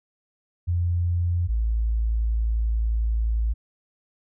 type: tone pair in turn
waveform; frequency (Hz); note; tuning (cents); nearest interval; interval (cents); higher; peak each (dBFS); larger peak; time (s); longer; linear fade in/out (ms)
sine; 87 / 55.65; F2 / A1; -6 / +20; minor sixth; 774; first; -20; neither; 0.67-1.48 / 1.48-3.54; second; 20
effects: none